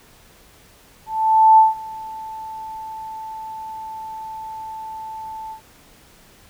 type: tone with ADSR envelope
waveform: sine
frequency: 880 Hz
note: A5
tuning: in tune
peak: -6 dBFS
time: 1.06-5.61 s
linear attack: 520 ms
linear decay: 160 ms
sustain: -23 dB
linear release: 100 ms
effects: pink hiss -50 dBFS RMS until 6.49 s